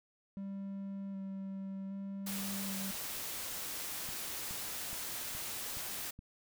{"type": "tone with vibrato", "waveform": "triangle", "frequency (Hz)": 195, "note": "G3", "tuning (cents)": -9, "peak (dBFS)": -37, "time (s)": [0.37, 2.91], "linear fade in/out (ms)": 0, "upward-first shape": "square", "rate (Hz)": 0.65, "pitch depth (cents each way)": 12}
{"type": "noise", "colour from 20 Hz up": "white", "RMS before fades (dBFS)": -41, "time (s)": [2.26, 6.11], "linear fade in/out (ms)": 10}
{"type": "click train", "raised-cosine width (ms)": 5, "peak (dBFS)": -37, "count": 6, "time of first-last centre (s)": [4.09, 6.191], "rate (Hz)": 2.38}
{"effects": []}